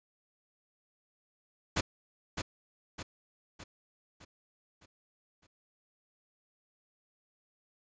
pink noise with echo, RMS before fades -29 dBFS, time 1.76-1.81 s, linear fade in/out 10 ms, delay 610 ms, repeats 6, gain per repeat -6 dB, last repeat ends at 5.47 s, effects resampled to 16000 Hz

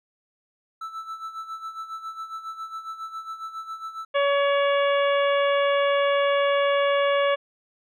triangle tone with tremolo, 1318.5 Hz, E6, in tune, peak -28 dBFS, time 0.81-4.05 s, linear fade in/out 5 ms, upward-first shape sine, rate 7.3 Hz, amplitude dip 70%
harmonic tone, 564 Hz, C#5, 30 cents sharp, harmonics 1 / 2 / 3 / 4 / 5 / 6, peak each -20 / -26 / -30 / -32 / -34 / -36 dBFS, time 4.14-7.36 s, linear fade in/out 20 ms
effects none

